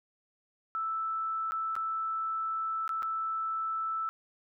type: tone with dropouts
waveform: sine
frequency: 1318.5 Hz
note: E6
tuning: in tune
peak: -30 dBFS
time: 0.75-4.09 s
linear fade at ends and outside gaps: 0 ms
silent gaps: 1.51-1.52 / 1.754-1.764 / 2.878-2.892 / 3.023-3.03 s
effects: none